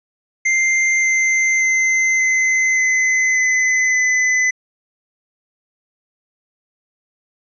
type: tone with pitch steps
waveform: square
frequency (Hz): 2093 / 2080 / 2067 / 2053 / 2040 / 2028 / 2015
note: C7 / C7 / C7 / C7 / C7 / B6 / B6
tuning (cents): 0 / -11 / -22 / -33 / -44 / +45 / +34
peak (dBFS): -14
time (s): 0.45-4.51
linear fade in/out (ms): 10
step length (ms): 580
effects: resampled to 16000 Hz